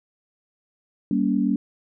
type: chord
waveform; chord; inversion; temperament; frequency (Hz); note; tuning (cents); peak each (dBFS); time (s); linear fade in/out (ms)
sine; G diminished; none; just; 196 / 235.2 / 282.2; G3 / Bb3 / Db4; 0 / +16 / +31; -23; 1.11-1.56; 2
effects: none